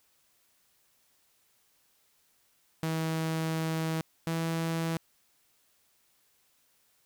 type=tone pair in turn; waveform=sawtooth; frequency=160.9 / 164.19 Hz; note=E3 / E3; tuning=-42 / -7 cents; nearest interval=unison; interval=35 cents; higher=second; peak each=-25 dBFS; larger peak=neither; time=2.83-4.01 / 4.27-4.97 s; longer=first; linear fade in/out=0 ms; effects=white hiss -69 dBFS RMS until 7.05 s

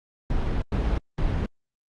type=noise bursts at uneven times; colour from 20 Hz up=brown; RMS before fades=-24 dBFS; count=3; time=0.3-0.62 / 0.72-0.98 / 1.18-1.46 s; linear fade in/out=2 ms; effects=low-pass 4000 Hz 12 dB/octave + Opus 32 kbps

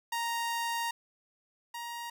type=tone pair in turn; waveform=sawtooth; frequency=932.3 / 941.5 Hz; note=A#5 / A#5; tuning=0 / +17 cents; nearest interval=unison; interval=17 cents; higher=second; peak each=-27 / -34 dBFS; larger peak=first; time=0.12-0.91 / 1.74-2.1 s; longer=first; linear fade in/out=5 ms; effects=none

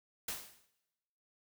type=noise with exponential decay; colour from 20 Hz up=white; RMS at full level=-36 dBFS; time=0.28-0.66 s; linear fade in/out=5 ms; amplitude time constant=82 ms; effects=noise-tail reverb RT60 1.0 s tail -18 dB re dry

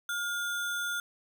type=tone with sample-and-hold; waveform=sine; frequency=1419 Hz; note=F6; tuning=27 cents sharp; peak=-30 dBFS; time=0.09-1 s; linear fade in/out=2 ms; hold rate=4900 Hz; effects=none

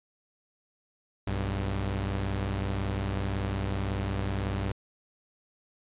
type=tone pair together; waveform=sawtooth; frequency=61.74 / 98 Hz; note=B1 / G2; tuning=0 / 0 cents; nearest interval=minor sixth; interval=800 cents; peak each=-29 / -26 dBFS; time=1.27-4.72 s; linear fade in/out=5 ms; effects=resampled to 8000 Hz

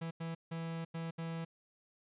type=tone bursts at uneven times; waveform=45% pulse; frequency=164.81 Hz; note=E3; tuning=in tune; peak=-38 dBFS; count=5; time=0.01-0.11 / 0.2-0.35 / 0.51-0.85 / 0.94-1.11 / 1.18-1.45 s; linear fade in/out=10 ms; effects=resampled to 8000 Hz

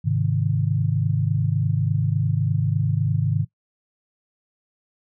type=chord; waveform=sine; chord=Ab major; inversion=none; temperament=equal with one note detuned; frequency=103.83 / 132.1 / 155.56 Hz; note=Ab2 / C3 / Eb3; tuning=0 / +17 / 0 cents; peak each=-23 dBFS; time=0.04-3.45 s; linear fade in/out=20 ms; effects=noise-tail reverb RT60 0.1 s tail -17 dB re dry

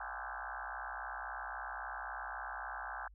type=tone with frequency modulation; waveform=sine; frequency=1174.7 Hz; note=D6; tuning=in tune; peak=-40 dBFS; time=0-3.08 s; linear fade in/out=5 ms; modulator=63.7 Hz; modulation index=7.1; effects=added 50 Hz sine -56 dBFS peak until 3.14 s

